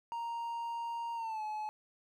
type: tone with pitch glide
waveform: triangle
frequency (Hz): 932.3 to 854.9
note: A#5 to G#5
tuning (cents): 0 to +50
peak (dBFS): -34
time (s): 0.12-1.69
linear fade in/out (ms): 0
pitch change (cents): -150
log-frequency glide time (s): 1.15-1.43
effects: none